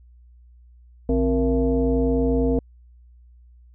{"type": "tone with frequency modulation", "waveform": "sine", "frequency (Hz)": 261.6, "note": "C4", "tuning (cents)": 0, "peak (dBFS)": -17, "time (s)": [1.09, 2.59], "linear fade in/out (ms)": 2, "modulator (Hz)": 204, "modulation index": 1.3, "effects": ["added 60 Hz sine -47 dBFS peak until 3.74 s"]}